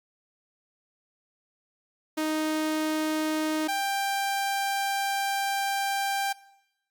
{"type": "tone pair in turn", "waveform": "sawtooth", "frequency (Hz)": [311.1, 790.1], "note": ["D#4", "G5"], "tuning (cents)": [0, 13], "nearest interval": "octave + major third", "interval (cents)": 1613, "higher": "second", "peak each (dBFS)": [-22, -22], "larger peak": "neither", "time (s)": [[2.17, 3.68], [3.68, 6.33]], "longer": "second", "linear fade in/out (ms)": 10, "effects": ["noise-tail reverb RT60 0.9 s tail -21 dB re dry", "Opus 48 kbps"]}